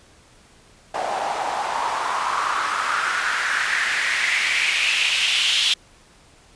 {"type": "noise with band-pass filter sweep", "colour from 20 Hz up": "white", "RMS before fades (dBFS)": -22, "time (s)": [0.94, 5.74], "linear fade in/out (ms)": 5, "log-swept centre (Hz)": [690, 3300], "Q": 4.1, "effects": ["pink hiss -52 dBFS RMS until 6.55 s", "resampled to 22050 Hz"]}